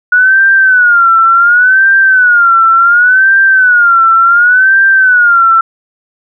sine tone with vibrato, 1455 Hz, F#6, 29 cents flat, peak -3 dBFS, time 0.12-5.61 s, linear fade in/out 5 ms, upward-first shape sine, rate 0.69 Hz, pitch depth 140 cents each way, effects none

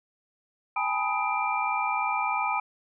sine tone cluster, 804 / 864 / 987 / 1256 / 2364 Hz, G5 / A5 / B5 / D#6 / D7, +44 / -32 / -1 / +16 / +11 cents, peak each -31 dBFS, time 0.76-2.6 s, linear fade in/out 5 ms, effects none

